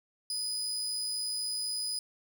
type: tone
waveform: 30% pulse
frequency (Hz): 4978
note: D#8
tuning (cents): 0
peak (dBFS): -29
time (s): 0.3-1.99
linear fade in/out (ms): 2
effects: none